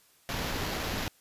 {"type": "noise with sample-and-hold", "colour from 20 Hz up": "pink", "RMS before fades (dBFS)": -33, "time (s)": [0.29, 1.08], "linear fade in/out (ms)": 0, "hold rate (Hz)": 8820, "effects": ["white hiss -63 dBFS RMS until 1.2 s", "resampled to 32000 Hz"]}